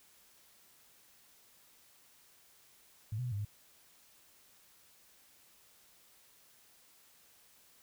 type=tone with pitch steps; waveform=sine; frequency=107.9 / 125.5 / 123.3 / 101.4 / 103.8 Hz; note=A2 / B2 / B2 / G#2 / G#2; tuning=-33 / +28 / -2 / -41 / 0 cents; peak=-34 dBFS; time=3.12-3.45 s; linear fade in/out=5 ms; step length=66 ms; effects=white hiss -64 dBFS RMS until 7.82 s